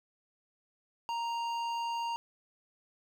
sine tone with hard clipping, 932.3 Hz, A#5, in tune, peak -34 dBFS, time 1.09-2.16 s, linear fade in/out 0 ms, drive 11 dB, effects none

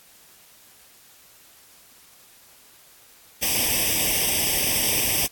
white noise with comb filter, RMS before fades -22 dBFS, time 3.42-5.27 s, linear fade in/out 10 ms, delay 0.36 ms, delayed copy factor +0.9, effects white hiss -52 dBFS RMS until 5.31 s + AAC 64 kbps

